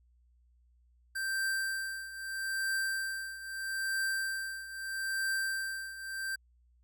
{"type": "tone with tremolo", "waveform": "square", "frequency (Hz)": 1568, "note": "G6", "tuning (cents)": 0, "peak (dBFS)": -30, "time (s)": [1.15, 6.36], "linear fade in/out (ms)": 10, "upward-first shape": "triangle", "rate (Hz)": 0.78, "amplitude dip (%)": 80, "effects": ["added 60 Hz sine -63 dBFS peak until 6.83 s"]}